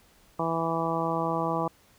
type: harmonic tone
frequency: 164.81 Hz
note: E3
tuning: in tune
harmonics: 1 / 2 / 3 / 4 / 5 / 6 / 7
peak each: -33 / -33 / -33 / -33 / -33 / -33 / -33 dBFS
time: 0.39-1.68 s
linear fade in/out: 5 ms
effects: pink hiss -60 dBFS RMS until 1.98 s